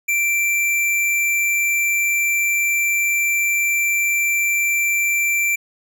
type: tone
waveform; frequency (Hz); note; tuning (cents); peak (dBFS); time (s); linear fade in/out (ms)
square; 2349; D7; 0; -17; 0.08-5.56; 10
effects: none